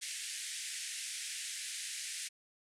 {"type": "band-pass noise", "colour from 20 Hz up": "white", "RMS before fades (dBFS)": -42, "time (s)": [0.01, 2.29], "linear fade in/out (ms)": 20, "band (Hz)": [1700, 10000], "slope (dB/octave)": 48, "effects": []}